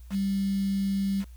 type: tone with quantisation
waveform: sine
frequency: 196 Hz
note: G3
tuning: in tune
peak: -24 dBFS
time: 0.1-1.25 s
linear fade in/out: 50 ms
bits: 7
effects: added 60 Hz sine -43 dBFS peak until 1.36 s + white hiss -63 dBFS RMS until 1.36 s